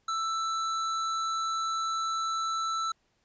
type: tone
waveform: square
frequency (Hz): 1325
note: E6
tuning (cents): +9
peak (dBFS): -29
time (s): 0.08-2.92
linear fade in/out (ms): 5
effects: pink hiss -72 dBFS RMS until 3.24 s + resampled to 16000 Hz

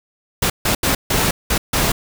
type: noise bursts at uneven times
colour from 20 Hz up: pink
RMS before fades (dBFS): -17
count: 6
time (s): 0.42-0.5 / 0.65-0.75 / 0.83-0.95 / 1.1-1.31 / 1.5-1.58 / 1.73-1.92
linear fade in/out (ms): 5
effects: none

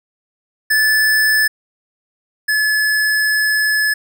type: tone pair in turn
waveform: square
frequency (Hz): 1738 / 1716.1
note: A6 / A6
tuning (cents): -22 / -44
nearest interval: unison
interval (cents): 22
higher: first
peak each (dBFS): -12 / -14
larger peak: first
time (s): 0.7-1.48 / 2.48-3.94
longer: second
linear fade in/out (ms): 10
effects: none

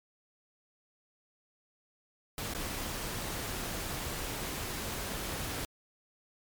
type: noise with dropouts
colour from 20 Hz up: pink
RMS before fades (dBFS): -37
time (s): 2.38-5.65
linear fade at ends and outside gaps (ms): 1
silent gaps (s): 2.537-2.548
effects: MP3 96 kbps

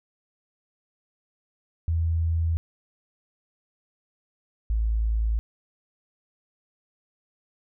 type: tone pair in turn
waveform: sine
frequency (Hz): 82.41 / 55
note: E2 / A1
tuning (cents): 0 / 0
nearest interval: perfect fifth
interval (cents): 700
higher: first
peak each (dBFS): -21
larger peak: neither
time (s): 1.88-2.57 / 4.7-5.39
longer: neither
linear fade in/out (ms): 0
effects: none

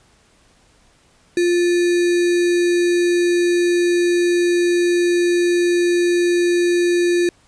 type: tone with sample-and-hold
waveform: sine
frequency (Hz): 349.2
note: F4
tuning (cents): 0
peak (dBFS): -13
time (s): 1.37-7.29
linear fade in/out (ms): 2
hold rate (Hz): 2100
effects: pink hiss -55 dBFS RMS until 7.47 s + resampled to 22050 Hz

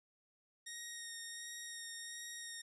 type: tone with vibrato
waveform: 10% pulse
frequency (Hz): 1864.7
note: A#6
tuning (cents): 0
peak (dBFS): -36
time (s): 0.66-2.62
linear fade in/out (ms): 10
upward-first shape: sine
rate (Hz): 1.4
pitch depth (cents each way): 15
effects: resampled to 24000 Hz

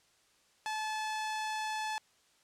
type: tone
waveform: sawtooth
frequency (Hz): 865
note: A5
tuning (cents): -30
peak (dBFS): -30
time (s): 0.66-1.98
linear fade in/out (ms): 0
effects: white hiss -68 dBFS RMS until 2.43 s + low-pass 8000 Hz 12 dB/octave

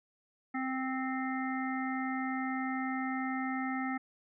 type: harmonic tone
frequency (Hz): 261.6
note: C4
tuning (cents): 0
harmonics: 1 / 3 / 5 / 7 / 8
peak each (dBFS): -34 / -39 / -41 / -42 / -43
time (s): 0.54-3.98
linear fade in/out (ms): 10
effects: none

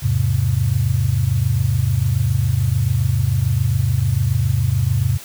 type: chord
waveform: sine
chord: E augmented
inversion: none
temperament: equal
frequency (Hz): 82.41 / 103.83 / 130.81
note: E2 / G#2 / B#2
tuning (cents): 0 / 0 / 0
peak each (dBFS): -22 / -18 / -18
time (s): 0.02-5.18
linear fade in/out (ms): 20
effects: white hiss -37 dBFS RMS until 5.24 s

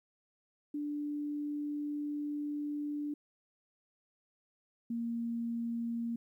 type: tone pair in turn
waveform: sine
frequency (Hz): 293.7 / 233.1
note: D4 / A#3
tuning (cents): 0 / 0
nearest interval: major third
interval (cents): 400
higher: first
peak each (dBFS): -34 / -33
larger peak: second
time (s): 0.74-3.14 / 4.9-6.16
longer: first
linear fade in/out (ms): 5
effects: 12-bit

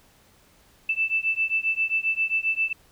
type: beating tone pair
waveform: sine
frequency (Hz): 2642 / 2649.5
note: E7 / E7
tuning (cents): +3 / +8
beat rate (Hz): 7.5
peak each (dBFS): -25 / -25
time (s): 0.89-2.73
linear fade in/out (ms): 5
effects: pink hiss -58 dBFS RMS until 2.91 s

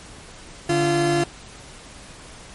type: tone pair together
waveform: 30% pulse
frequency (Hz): 144.9 / 343.9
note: D3 / F4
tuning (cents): -23 / -27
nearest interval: octave + minor third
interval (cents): 1496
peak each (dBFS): -21 / -16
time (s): 0.69-1.24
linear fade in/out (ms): 5
effects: pink hiss -42 dBFS RMS until 2.54 s + MP3 48 kbps

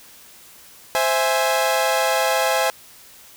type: chord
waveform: sawtooth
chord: C augmented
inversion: none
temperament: equal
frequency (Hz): 523.3 / 659.3 / 830.6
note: C5 / E5 / G#5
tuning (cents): 0 / 0 / 0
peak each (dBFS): -18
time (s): 0.95-2.7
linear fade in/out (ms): 0
effects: white hiss -46 dBFS RMS until 3.36 s

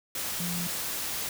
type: tone in noise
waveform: sine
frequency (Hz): 174.61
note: F3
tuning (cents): 0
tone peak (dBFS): -32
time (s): 0.4-0.67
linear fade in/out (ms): 2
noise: white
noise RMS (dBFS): -33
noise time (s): 0.15-1.29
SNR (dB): -2
effects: none

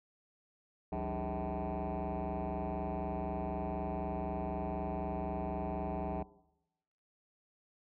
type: tone with frequency modulation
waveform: sine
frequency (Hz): 285.5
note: D4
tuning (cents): -49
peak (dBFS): -32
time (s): 0.92-6.23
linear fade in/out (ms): 5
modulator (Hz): 119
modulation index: 4.8
effects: noise-tail reverb RT60 0.9 s tail -21 dB re dry + tanh soft clip ceiling -33 dBFS

